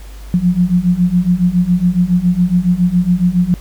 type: beating tone pair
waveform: sine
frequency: 174.2 / 181.4 Hz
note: F3 / F#3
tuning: -4 / -34 cents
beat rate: 7.2 Hz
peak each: -14 / -12 dBFS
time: 0.34-3.54 s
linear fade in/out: 0 ms
effects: added 50 Hz sine -29 dBFS peak until 3.6 s + pink hiss -42 dBFS RMS until 3.6 s